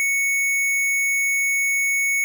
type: tone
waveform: square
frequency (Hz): 2217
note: C#7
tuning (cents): 0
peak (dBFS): -19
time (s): 0-2.24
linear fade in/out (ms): 0
effects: none